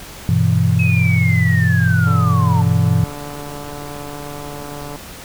sine chord, E minor, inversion first, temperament just, 98.89 / 123.61 / 164.81 Hz, G2 / B2 / E3, +16 / +2 / 0 cents, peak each -16 dBFS, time 0.29-3.04 s, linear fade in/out 0 ms
sine linear sweep, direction down, 2576 to 880 Hz, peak -20 dBFS, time 0.79-2.62 s, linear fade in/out 5 ms
click train, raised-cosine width 1 ms, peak -18 dBFS, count 420, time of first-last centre 2.07-4.96 s, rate 145 Hz
effects pink hiss -35 dBFS RMS until 5.24 s

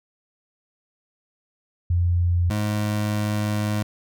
sine / 25% pulse tone pair in turn, 87.31 / 105.28 Hz, F2 / G#2, 0 / +24 cents, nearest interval minor third, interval 324 cents, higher second, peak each -17 / -18 dBFS, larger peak first, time 1.9-2.5 / 2.5-3.83 s, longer second, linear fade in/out 5 ms, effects none

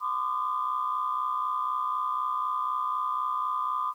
sine tone cluster, 1021 / 1151 / 1215 Hz, C6 / D6 / D#6, -43 / -35 / -42 cents, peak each -30 / -33 / -29 dBFS, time 0-3.94 s, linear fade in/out 50 ms, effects tanh soft clip ceiling -18 dBFS + 10-bit

